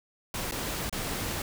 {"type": "noise with dropouts", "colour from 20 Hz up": "pink", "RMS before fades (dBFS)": -33, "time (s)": [0.34, 1.42], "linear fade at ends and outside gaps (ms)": 2, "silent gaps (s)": [[0.512, 0.521], [0.896, 0.926]], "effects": []}